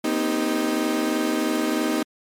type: chord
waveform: 35% pulse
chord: C minor seventh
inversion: third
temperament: equal with one note detuned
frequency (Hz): 238.5 / 261.6 / 311.1 / 392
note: Bb3 / C4 / Eb4 / G4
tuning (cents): +40 / 0 / 0 / 0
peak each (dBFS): -25 / -27 / -22 / -28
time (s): 0.04-2.03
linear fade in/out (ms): 5
effects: MP3 64 kbps